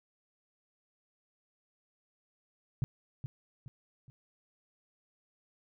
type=tone with echo; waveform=sine; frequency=130 Hz; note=C3; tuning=11 cents flat; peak=-26 dBFS; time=2.82-2.84 s; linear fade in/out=0 ms; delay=420 ms; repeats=3; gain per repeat=-8 dB; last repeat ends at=4.1 s; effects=none